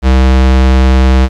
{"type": "tone", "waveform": "square", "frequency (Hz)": 65, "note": "C2", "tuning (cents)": -11, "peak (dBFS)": -5, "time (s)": [0.02, 1.29], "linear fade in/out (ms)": 50, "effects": ["low-pass 5000 Hz 12 dB/octave", "7-bit"]}